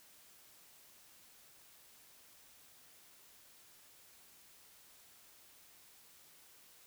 silence, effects white hiss -62 dBFS RMS until 6.86 s

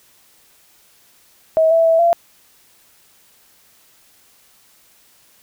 sine tone with pitch steps, 641 / 659 / 655 / 682 Hz, E5 / E5 / E5 / F5, -49 / -1 / -11 / -41 cents, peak -10 dBFS, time 1.57-2.13 s, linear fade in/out 0 ms, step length 140 ms, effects white hiss -53 dBFS RMS until 5.42 s

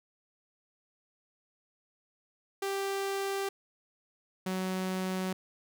sawtooth tone pair in turn, 392.7 / 186.73 Hz, G4 / F#3, +3 / +16 cents, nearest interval octave + minor second, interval 1287 cents, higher first, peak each -27 dBFS, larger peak neither, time 2.62-3.49 / 4.46-5.33 s, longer neither, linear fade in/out 5 ms, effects none

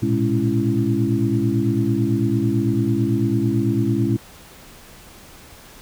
sine tone cluster, 112.3 / 121.3 / 207.7 / 276.6 / 333.6 Hz, A2 / B2 / G#3 / C#4 / E4, +36 / -31 / 0 / -4 / +21 cents, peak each -23 dBFS, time 0.02-4.17 s, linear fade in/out 10 ms, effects pink hiss -44 dBFS RMS until 5.81 s

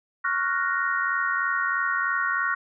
sine chord, Gb major seventh, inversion second, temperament equal, 1108.7 / 1396.9 / 1480 / 1864.7 Hz, Db6 / F6 / Gb6 / Bb6, 0 / 0 / 0 / 0 cents, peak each -28 dBFS, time 0.24-2.55 s, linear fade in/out 10 ms, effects none

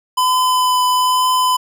square tone with vibrato, 1009 Hz, B5, 37 cents sharp, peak -13 dBFS, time 0.17-1.57 s, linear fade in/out 10 ms, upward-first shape triangle, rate 1.1 Hz, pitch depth 12 cents each way, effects none

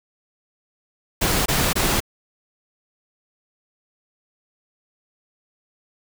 pink noise bursts, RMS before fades -20 dBFS, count 3, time 1.21-2.004 s, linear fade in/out 10 ms, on 250 ms, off 22 ms, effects none

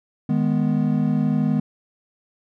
triangle chord, G# minor, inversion second, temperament equal, 155.56 / 207.7 / 246.9 Hz, D#3 / G#3 / B3, 0 / 0 / 0 cents, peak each -20 dBFS, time 0.29-1.6 s, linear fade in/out 5 ms, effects none

